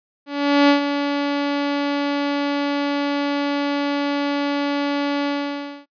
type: tone with ADSR envelope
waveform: sawtooth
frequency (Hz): 285.5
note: D4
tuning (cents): -49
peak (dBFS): -6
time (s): 0.26-5.86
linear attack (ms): 430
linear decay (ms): 110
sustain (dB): -9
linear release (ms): 590
effects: noise-tail reverb RT60 0.1 s tail -22 dB re dry + resampled to 11025 Hz